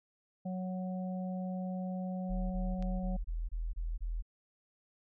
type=harmonic tone; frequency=184.8 Hz; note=F#3; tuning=2 cents flat; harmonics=1 / 3 / 4; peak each=-35 / -45 / -47 dBFS; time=0.45-3.17 s; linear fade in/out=10 ms
type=tone bursts; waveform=sine; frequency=41.2 Hz; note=E1; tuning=in tune; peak=-33 dBFS; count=8; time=2.29-4.225 s; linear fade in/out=20 ms; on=220 ms; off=25 ms
type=click; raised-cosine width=0.2 ms; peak=-34 dBFS; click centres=2.825 s
effects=none